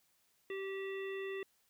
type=harmonic tone with a mistuned harmonic; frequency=388.5 Hz; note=G4; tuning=16 cents flat; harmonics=1 / 3 / 5 / 7 / 9; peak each=-39 / -54 / -47 / -51 / -58 dBFS; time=0.5-1.43 s; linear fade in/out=2 ms; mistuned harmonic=7; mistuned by=-16 cents; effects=white hiss -74 dBFS RMS until 1.69 s